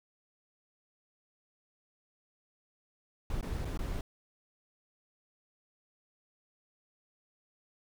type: noise with dropouts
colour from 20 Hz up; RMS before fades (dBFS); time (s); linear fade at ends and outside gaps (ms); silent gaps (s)
brown; -35; 3.3-4.01; 2; 3.411-3.427 / 3.648-3.652 / 3.775-3.79
effects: none